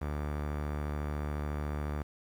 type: tone with low-pass filter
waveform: sawtooth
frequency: 74 Hz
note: D2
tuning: 14 cents sharp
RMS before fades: -35 dBFS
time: 0.01-2.03 s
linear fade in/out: 10 ms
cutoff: 1600 Hz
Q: 1.1
effects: 9-bit